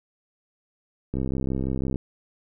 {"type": "click train", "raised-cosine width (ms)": 3, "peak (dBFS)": -15, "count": 55, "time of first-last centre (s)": [1.14, 1.958], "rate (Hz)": 66, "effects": []}